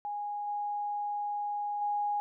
sine tone with level steps, 825 Hz, G#5, 12 cents flat, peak -33 / -31 / -28 dBFS, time 0.05-2.2 s, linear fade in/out 0 ms, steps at 0.47 / 1.81 s, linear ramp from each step 10 ms, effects none

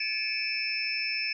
sine tone cluster, 1733 / 2249 / 2380 / 2587 / 5280 Hz, A6 / C#7 / D7 / E7 / E8, -27 / +24 / +22 / -33 / +2 cents, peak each -40 / -38 / -35 / -33 / -32 dBFS, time 0-1.33 s, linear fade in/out 5 ms, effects none

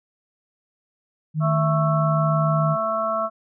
sine tone with pitch glide, 154.9 to 153.92 Hz, D#3 to D#3, -7 to -18 cents, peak -19 dBFS, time 1.34-2.77 s, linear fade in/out 50 ms, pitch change -11 cents, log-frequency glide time 1.44-1.94 s
harmonic tone, 220.8 Hz, A3, 6 cents sharp, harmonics 1 / 3 / 5 / 6, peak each -35 / -24 / -26 / -26 dBFS, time 1.4-3.3 s, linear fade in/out 50 ms
effects none

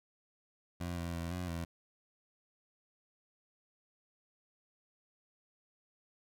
20% pulse tone with pitch steps, 87.3 / 85.3 / 84.3 / 89.6 / 84 Hz, F2 / F2 / E2 / F2 / E2, 0 / -40 / +39 / +45 / +33 cents, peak -32 dBFS, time 0.8-1.65 s, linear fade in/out 10 ms, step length 170 ms, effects none

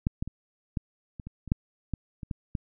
clicks, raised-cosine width 5 ms, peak -12 / -17 / -24 / -16 / -26 / -26 / -27 / -10 / -17 / -25 / -19 / -17 dBFS, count 12, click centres 0.069 / 0.225 / 0.276 / 0.772 / 1.198 / 1.27 / 1.477 / 1.519 / 1.937 / 2.232 / 2.312 / 2.552 s, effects none

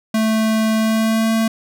square tone with pitch glide, 220 to 223.7 Hz, A3 to A3, 0 to +29 cents, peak -15 dBFS, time 0.14-1.48 s, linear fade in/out 5 ms, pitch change +29 cents, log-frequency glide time 0.77-1.31 s, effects none

